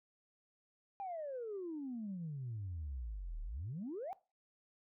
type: exponential two-way sweep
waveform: sine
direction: down then up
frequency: 812 to 36.07 to 812 Hz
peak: -39 dBFS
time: 1-4.13 s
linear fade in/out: 0 ms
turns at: 3.42 s
effects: noise-tail reverb RT60 0.3 s tail -20 dB re dry + tanh soft clip ceiling -36 dBFS